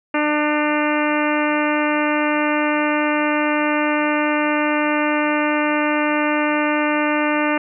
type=harmonic tone with a mistuned harmonic; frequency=299.2 Hz; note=D4; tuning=32 cents sharp; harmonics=1 / 2 / 3 / 4 / 5 / 6 / 7 / 8 / 9; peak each=-20 / -23 / -25 / -26 / -27 / -28 / -28 / -29 / -30 dBFS; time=0.14-7.58 s; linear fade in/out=5 ms; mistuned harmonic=9; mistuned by=+43 cents; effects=none